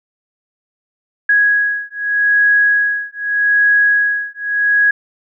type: beating tone pair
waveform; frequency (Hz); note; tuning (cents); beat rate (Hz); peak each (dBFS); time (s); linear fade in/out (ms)
sine; 1661.2 / 1662.02; G#6 / G#6; 0 / +1; 0.82; -14; 1.29-4.91; 5
effects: none